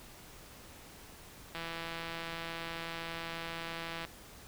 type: click train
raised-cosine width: 0.3 ms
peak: -24 dBFS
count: 416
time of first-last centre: 1.55-4.05 s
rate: 166 Hz
effects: pink hiss -53 dBFS RMS until 4.47 s